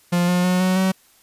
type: tone with pitch steps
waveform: 45% pulse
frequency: 175.3 / 178.57 / 181.9 / 185.3 / 188.75 Hz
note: F3 / F3 / F#3 / F#3 / F#3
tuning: +7 / +39 / -29 / +3 / +35 cents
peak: -16 dBFS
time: 0.12-0.92 s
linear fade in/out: 10 ms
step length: 160 ms
effects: white hiss -55 dBFS RMS until 1.22 s + resampled to 32000 Hz